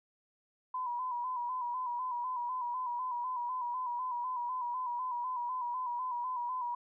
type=tone with vibrato; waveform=sine; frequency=987.8 Hz; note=B5; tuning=in tune; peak=-33 dBFS; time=0.74-6.75 s; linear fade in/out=5 ms; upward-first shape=square; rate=4 Hz; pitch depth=48 cents each way; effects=none